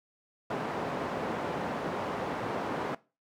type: band-pass noise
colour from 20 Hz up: white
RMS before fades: -34 dBFS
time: 0.5-2.95 s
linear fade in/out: 5 ms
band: 140 to 850 Hz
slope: 12 dB/octave
effects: noise-tail reverb RT60 0.3 s tail -20 dB re dry